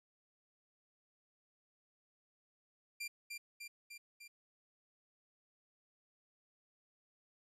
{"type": "tone with echo", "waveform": "sawtooth", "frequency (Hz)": 2377, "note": "D7", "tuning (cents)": 20, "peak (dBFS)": -37, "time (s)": [3, 3.08], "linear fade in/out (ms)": 10, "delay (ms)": 300, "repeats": 4, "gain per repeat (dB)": -3, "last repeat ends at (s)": 4.28, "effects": ["resampled to 32000 Hz", "13-bit"]}